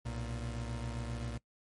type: tone pair together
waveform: 30% pulse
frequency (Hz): 62 / 116.4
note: B1 / A#2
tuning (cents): +7 / -2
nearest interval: major seventh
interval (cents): 1091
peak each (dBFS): -37 / -37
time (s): 0.05-1.38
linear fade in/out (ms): 10
effects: noise-tail reverb RT60 0.1 s tail -22 dB re dry + MP3 48 kbps